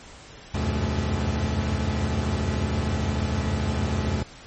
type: tone cluster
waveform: 40% pulse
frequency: 74.5 / 87.8 / 94.5 / 125.8 / 215 Hz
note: D2 / F2 / F#2 / B2 / A3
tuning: +25 / +10 / +37 / +32 / -40 cents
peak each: -27 / -29 / -30 / -30 / -29 dBFS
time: 0.54-4.23 s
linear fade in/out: 5 ms
effects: pink hiss -45 dBFS RMS until 4.46 s + MP3 32 kbps